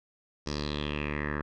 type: tone with low-pass filter sweep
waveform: 10% pulse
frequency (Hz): 73.9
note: D2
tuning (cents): +11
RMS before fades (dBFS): -33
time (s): 0.46-1.42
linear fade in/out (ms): 10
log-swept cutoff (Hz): 5500 to 1500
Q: 4.9
effects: none